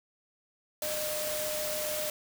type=tone in noise; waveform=sine; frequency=609 Hz; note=D#5; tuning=37 cents flat; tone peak=-34 dBFS; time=0.82-2.1 s; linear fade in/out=2 ms; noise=white; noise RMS=-35 dBFS; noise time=0.82-2.1 s; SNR=-2 dB; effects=none